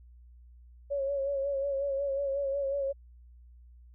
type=tone with vibrato; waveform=sine; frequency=554.4 Hz; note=C#5; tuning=in tune; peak=-28 dBFS; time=0.9-2.93 s; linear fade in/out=20 ms; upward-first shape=sine; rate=5.5 Hz; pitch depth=43 cents each way; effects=added 60 Hz sine -51 dBFS peak until 3.94 s